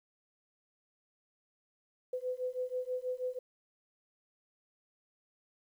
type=beating tone pair; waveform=sine; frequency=502 / 508.2 Hz; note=B4 / B4; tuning=+28 / +49 cents; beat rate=6.2 Hz; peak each=-37 / -37 dBFS; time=2.13-3.39 s; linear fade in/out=5 ms; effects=11-bit